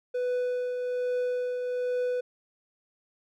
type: tone with tremolo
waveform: triangle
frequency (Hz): 496.4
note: B4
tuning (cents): +9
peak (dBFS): -23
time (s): 0.14-2.21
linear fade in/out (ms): 10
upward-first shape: triangle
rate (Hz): 1.2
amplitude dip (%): 40
effects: none